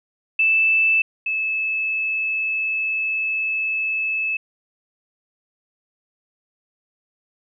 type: tone pair in turn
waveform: sine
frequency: 2637 / 2608 Hz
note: E7 / E7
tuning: 0 / -19 cents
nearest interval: unison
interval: 19 cents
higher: first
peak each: -14 / -20 dBFS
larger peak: first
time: 0.39-1.02 / 1.26-4.37 s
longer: second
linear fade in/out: 5 ms
effects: none